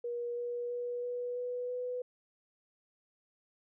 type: tone with pitch steps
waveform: sine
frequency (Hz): 478.3 / 481.9 / 485.5 / 489.2 / 492.9 / 496.6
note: A#4 / B4 / B4 / B4 / B4 / B4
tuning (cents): +44 / -43 / -30 / -16 / -3 / +9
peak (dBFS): -34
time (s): 0.04-2.02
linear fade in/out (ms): 5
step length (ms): 330
effects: none